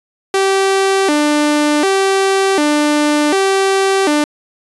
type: tone with vibrato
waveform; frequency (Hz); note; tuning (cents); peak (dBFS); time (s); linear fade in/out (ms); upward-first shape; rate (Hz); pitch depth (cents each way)
sawtooth; 339.5; F4; -49; -7; 0.34-4.24; 2; square; 0.67; 230
effects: resampled to 24000 Hz